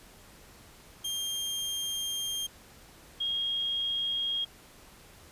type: tone pair in turn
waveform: sawtooth / sine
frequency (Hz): 3200 / 3258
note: G7 / G#7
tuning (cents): +35 / -34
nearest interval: unison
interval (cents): 31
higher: second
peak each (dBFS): -28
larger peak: neither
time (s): 1.04-2.47 / 3.2-4.45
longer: first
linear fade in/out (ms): 10
effects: pink hiss -54 dBFS RMS until 5.31 s + resampled to 32000 Hz